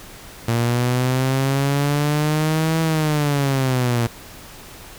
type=linear two-way sweep; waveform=sawtooth; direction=up then down; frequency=115.7 to 162.7 to 115.7 Hz; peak=-13 dBFS; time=0.48-4.07 s; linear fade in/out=5 ms; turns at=2.81 s; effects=pink hiss -40 dBFS RMS until 4.98 s